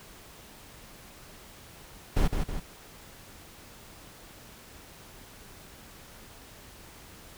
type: noise with echo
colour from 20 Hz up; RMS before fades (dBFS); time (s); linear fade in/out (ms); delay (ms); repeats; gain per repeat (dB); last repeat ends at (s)
brown; -22; 2.16-2.28; 10; 160; 2; -5; 2.6
effects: pink hiss -50 dBFS RMS until 7.37 s